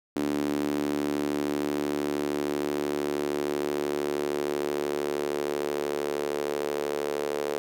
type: tone with high-pass filter sweep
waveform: sawtooth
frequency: 73 Hz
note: D2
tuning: 10 cents flat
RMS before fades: -29 dBFS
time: 0.16-7.58 s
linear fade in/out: 0 ms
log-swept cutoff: 290 to 440 Hz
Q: 4
effects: none